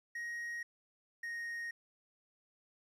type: tone pair in turn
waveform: triangle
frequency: 1882 / 1864.7 Hz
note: A#6 / A#6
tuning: +16 / 0 cents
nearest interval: unison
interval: 16 cents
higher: first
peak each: -37 / -37 dBFS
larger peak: neither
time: 0.15-0.63 / 1.23-1.71 s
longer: neither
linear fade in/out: 5 ms
effects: resampled to 32000 Hz + 12-bit